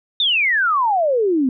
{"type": "exponential sweep", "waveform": "sine", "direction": "down", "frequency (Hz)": [3720, 246.9], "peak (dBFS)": -14, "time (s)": [0.2, 1.49], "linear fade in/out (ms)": 2, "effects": []}